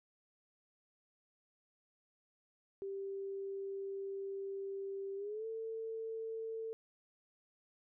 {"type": "tone with pitch glide", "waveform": "sine", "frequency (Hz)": [392, 447.7], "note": ["G4", "A4"], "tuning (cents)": [0, 30], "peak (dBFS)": -39, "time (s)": [2.82, 6.73], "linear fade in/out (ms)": 0, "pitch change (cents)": 230, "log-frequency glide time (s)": [5.16, 5.46], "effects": []}